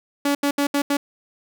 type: tone bursts at uneven times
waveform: sawtooth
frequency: 284.6 Hz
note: C#4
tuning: 46 cents sharp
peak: -14 dBFS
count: 5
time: 0.25-0.35 / 0.43-0.51 / 0.58-0.67 / 0.74-0.82 / 0.9-0.97 s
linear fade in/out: 5 ms
effects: none